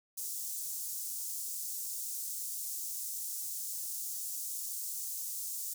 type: high-pass noise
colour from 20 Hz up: pink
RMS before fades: -39 dBFS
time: 0.17-5.74 s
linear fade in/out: 10 ms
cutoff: 6600 Hz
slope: 24 dB/octave
effects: none

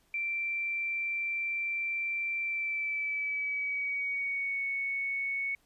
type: tone with pitch glide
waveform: sine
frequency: 2349 to 2217 Hz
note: D7 to C#7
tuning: 0 to 0 cents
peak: -30 dBFS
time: 0.14-5.55 s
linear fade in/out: 2 ms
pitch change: -100 cents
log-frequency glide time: 2.4-4.64 s
effects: pink hiss -69 dBFS RMS until 5.65 s + resampled to 32000 Hz

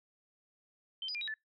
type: tone with pitch steps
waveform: sine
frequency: 3104 / 4936 / 2395 / 3835 / 1748 Hz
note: G7 / D#8 / D7 / A#7 / A6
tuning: -18 / -15 / +33 / +48 / -12 cents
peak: -36 dBFS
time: 1.02-1.34 s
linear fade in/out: 2 ms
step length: 64 ms
effects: noise-tail reverb RT60 0.2 s tail -26 dB re dry

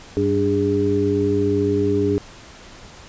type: harmonic tone with a mistuned harmonic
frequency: 98 Hz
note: G2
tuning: in tune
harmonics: 1 / 2 / 3 / 4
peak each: -24 / -27 / -21 / -19 dBFS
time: 0.17-2.18 s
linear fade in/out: 0 ms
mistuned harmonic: 4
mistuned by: +69 cents
effects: pink hiss -42 dBFS RMS until 3.08 s + resampled to 16000 Hz

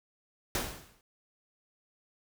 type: noise with exponential decay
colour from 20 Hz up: pink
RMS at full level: -29 dBFS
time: 0.55-1.01 s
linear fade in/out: 1 ms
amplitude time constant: 98 ms
effects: none

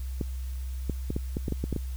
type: clicks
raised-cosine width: 3 ms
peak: -16 dBFS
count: 10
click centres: 0.212 / 0.897 / 1.104 / 1.164 / 1.369 / 1.482 / 1.523 / 1.64 / 1.727 / 1.763 s
effects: added 64 Hz sine -31 dBFS peak until 1.96 s + white hiss -53 dBFS RMS until 1.96 s

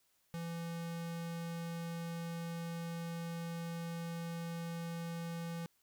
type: tone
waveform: square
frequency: 168 Hz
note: E3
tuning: 33 cents sharp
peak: -40 dBFS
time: 0.34-5.66 s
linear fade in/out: 0 ms
effects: white hiss -75 dBFS RMS until 5.82 s

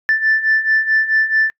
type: beating tone pair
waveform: sine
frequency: 1760 / 1764.6 Hz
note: A6 / A6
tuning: 0 / +5 cents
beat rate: 4.6 Hz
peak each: -17 / -13 dBFS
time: 0.09-1.5 s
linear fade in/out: 0 ms
effects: noise-tail reverb RT60 0.1 s tail -26 dB re dry + tanh soft clip ceiling -7 dBFS

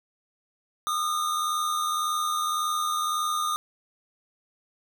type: tone pair together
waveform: square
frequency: 1218.2 / 1300 Hz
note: D#6 / E6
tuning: -37 / -24 cents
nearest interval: minor second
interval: 113 cents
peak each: -26 / -35 dBFS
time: 0.87-3.56 s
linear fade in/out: 0 ms
effects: none

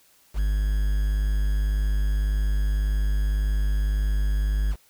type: tone with quantisation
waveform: triangle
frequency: 50.9 Hz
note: G#1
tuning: 34 cents flat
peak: -18 dBFS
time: 0.34-4.76 s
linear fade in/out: 50 ms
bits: 7
effects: white hiss -59 dBFS RMS until 4.89 s

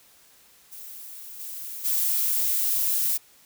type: noise with level steps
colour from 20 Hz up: violet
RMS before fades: -41 / -36 / -24 dBFS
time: 0.71-3.18 s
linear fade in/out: 20 ms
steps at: 1.39 / 1.84 s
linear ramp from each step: 20 ms
effects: white hiss -56 dBFS RMS until 3.45 s

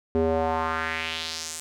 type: tone with band-pass filter sweep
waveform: square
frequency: 80.9 Hz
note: E2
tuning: 32 cents flat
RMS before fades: -27 dBFS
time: 0.15-1.6 s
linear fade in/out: 0 ms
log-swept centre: 370 to 8400 Hz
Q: 2.3
effects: none

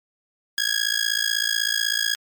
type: tone with amplitude modulation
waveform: 15% pulse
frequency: 1654 Hz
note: G#6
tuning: 8 cents flat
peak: -10 dBFS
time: 0.58-2.15 s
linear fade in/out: 0 ms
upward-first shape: sine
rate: 56.1 Hz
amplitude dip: 95%
effects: MP3 96 kbps

